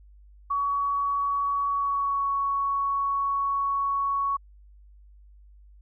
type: tone with pitch glide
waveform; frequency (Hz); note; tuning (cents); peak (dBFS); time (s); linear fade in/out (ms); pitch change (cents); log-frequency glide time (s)
sine; 1127 to 1114.1; C#6 to C#6; +28 to +8; -23; 0.5-4.37; 10; -20; 1.64-2.3
effects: added 50 Hz sine -49 dBFS peak until 5.81 s